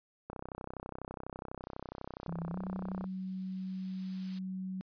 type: click train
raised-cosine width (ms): 1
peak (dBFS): -27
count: 89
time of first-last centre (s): 0.3-3.041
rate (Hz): 32.1
type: noise with exponential growth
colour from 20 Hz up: blue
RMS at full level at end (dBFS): -45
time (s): 1.63-4.39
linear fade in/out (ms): 5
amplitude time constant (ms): 600
type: tone with pitch glide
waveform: sine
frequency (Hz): 168.2 to 187.71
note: E3 to F#3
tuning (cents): +35 to +25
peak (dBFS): -36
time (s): 2.28-4.81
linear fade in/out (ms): 0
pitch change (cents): +190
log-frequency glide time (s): 2.51-2.58
effects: resampled to 11025 Hz